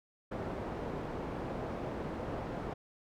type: low-pass noise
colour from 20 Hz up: white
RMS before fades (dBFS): -39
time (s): 0.31-2.74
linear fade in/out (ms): 10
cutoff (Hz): 600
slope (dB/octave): 12
effects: none